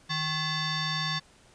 sine tone with frequency modulation, 1718 Hz, A6, 42 cents flat, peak -27 dBFS, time 0.09-1.2 s, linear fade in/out 20 ms, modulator 937 Hz, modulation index 3.5, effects pink hiss -58 dBFS RMS until 1.54 s + resampled to 22050 Hz

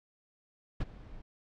brown noise with ADSR envelope, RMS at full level -28 dBFS, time 0.8-1.22 s, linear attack 10 ms, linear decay 32 ms, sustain -20 dB, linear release 11 ms, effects low-pass 4000 Hz 12 dB/octave

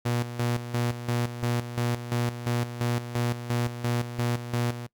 sawtooth tone with tremolo, 120 Hz, B2, 49 cents flat, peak -20 dBFS, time 0.05-4.87 s, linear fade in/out 10 ms, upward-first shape square, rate 2.9 Hz, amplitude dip 70%, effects noise-tail reverb RT60 0.1 s tail -22 dB re dry + Opus 48 kbps

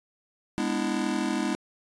square chord, E dominant seventh, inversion first, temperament just, 206 / 247.2 / 296.7 / 329.6 Hz, G#3 / B3 / D4 / E4, -14 / +2 / +18 / 0 cents, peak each -32 dBFS, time 0.58-1.55 s, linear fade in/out 0 ms, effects resampled to 22050 Hz

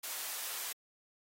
white high-pass noise, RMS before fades -40 dBFS, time 0.03-0.73 s, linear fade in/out 10 ms, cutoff 600 Hz, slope 12 dB/octave, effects AAC 48 kbps

